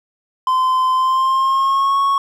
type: tone with pitch glide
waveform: triangle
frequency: 1031 to 1105 Hz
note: C6 to C#6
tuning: -26 to -6 cents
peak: -11 dBFS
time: 0.47-2.18 s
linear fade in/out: 2 ms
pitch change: +120 cents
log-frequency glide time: 0.93-1.99 s
effects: none